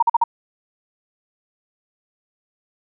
sine tone bursts, 932.3 Hz, A#5, in tune, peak -11 dBFS, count 4, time 0-0.239 s, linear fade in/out 5 ms, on 26 ms, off 45 ms, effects none

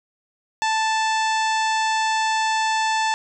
harmonic tone, 880 Hz, A5, in tune, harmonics 1 / 2 / 3 / 4 / 5 / 6 / 7 / 8 / 9, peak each -20 / -26 / -30 / -32 / -34 / -36 / -37 / -38 / -39 dBFS, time 0.62-3.14 s, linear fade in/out 0 ms, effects none

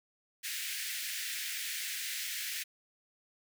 pink high-pass noise, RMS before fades -38 dBFS, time 0.43-2.64 s, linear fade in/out 20 ms, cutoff 1700 Hz, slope 48 dB/octave, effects none

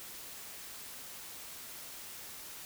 silence, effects white hiss -47 dBFS RMS until 2.65 s

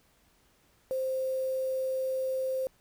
sine tone with quantisation, 523.3 Hz, C5, in tune, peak -28 dBFS, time 0.91-2.67 s, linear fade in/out 0 ms, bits 8, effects pink hiss -66 dBFS RMS until 2.8 s

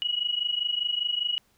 sine tone pair together, 2900 / 2925 Hz, F#7 / F#7, -35 / -21 cents, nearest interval unison, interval 14 cents, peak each -28 dBFS, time 0.02-1.38 s, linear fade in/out 0 ms, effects pink hiss -66 dBFS RMS until 1.57 s

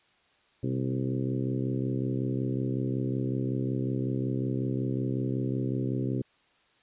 harmonic tone with a mistuned harmonic, 65.41 Hz, C2, in tune, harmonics 2 / 3 / 4 / 5 / 6 / 7 / 8, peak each -30 / -36 / -33 / -36 / -37 / -44 / -45 dBFS, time 0.63-6.22 s, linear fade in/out 5 ms, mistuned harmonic 2, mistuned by -69 cents, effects white hiss -65 dBFS RMS until 6.82 s + resampled to 8000 Hz

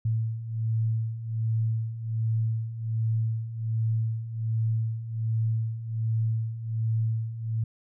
sine beating tone pair, 111.2 / 112.5 Hz, A2 / A2, +19 / +39 cents, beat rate 1.3 Hz, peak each -31 / -26 dBFS, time 0.05-7.64 s, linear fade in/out 5 ms, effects none

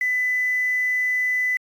sine tone with quantisation, 2000 Hz, B6, 21 cents sharp, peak -19 dBFS, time 0.01-1.57 s, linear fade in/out 2 ms, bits 7, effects AAC 64 kbps

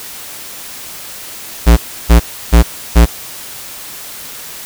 square tone bursts, 58 Hz, A#1, 8 cents flat, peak -3 dBFS, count 4, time 1.66-3.06 s, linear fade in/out 20 ms, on 110 ms, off 320 ms, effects white hiss -29 dBFS RMS until 4.65 s

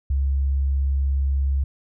sine tone, 68.4 Hz, C#2, 23 cents flat, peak -18 dBFS, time 0.1-1.64 s, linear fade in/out 5 ms, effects none

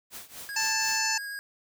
white noise with tremolo, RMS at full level -40 dBFS, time 0.1-1.07 s, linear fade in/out 50 ms, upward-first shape triangle, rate 4.1 Hz, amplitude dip 90%
square tone with vibrato, 1640 Hz, G#6, 22 cents flat, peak -35 dBFS, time 0.49-1.39 s, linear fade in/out 0 ms, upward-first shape sine, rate 11 Hz, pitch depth 8 cents each way
harmonic tone, 880 Hz, A5, in tune, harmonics 1 / 2 / 3 / 5 / 6 / 7 / 8, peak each -33 / -33 / -33 / -33 / -33 / -33 / -33 dBFS, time 0.56-1.18 s, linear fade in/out 5 ms
effects none

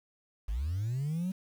sine linear sweep, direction up, 45.98 to 191.7 Hz, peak -28 dBFS, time 0.48-1.32 s, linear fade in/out 10 ms, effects tanh soft clip ceiling -28 dBFS + 9-bit

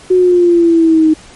sine exponential sweep, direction down, 370 to 311.1 Hz, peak -5 dBFS, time 0.1-1.14 s, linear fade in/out 10 ms, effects pink hiss -38 dBFS RMS until 1.35 s + MP3 48 kbps

